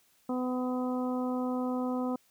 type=harmonic tone; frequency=252.1 Hz; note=B3; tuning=36 cents sharp; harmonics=1 / 2 / 3 / 4 / 5; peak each=-30 / -36 / -40 / -42 / -44 dBFS; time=0.29-2.16 s; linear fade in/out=5 ms; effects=white hiss -67 dBFS RMS until 2.3 s